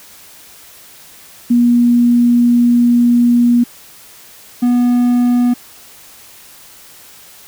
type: tone pair in turn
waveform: sine / triangle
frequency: 240 / 243.9 Hz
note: B3 / B3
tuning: -49 / -21 cents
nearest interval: unison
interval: 28 cents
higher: second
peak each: -7 dBFS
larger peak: neither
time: 1.5-3.64 / 4.62-5.54 s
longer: first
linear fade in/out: 10 ms
effects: white hiss -40 dBFS RMS until 7.47 s